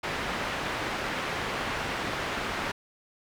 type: low-pass noise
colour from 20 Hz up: white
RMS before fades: -32 dBFS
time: 0.03-2.72 s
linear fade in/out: 10 ms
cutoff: 2000 Hz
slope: 12 dB/octave
effects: none